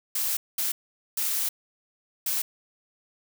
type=noise bursts at uneven times; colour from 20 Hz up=blue; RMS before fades=-27 dBFS; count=4; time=0.15-0.37 / 0.58-0.72 / 1.17-1.49 / 2.26-2.42 s; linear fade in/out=5 ms; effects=none